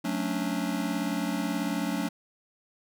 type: chord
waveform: square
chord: D major seventh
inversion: first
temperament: just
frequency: 183.54 / 220.2 / 275.3 / 293.7 Hz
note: F#3 / A3 / C#4 / D4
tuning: -14 / +2 / -12 / 0 cents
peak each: -34 dBFS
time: 0.04-2.09 s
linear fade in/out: 10 ms
effects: none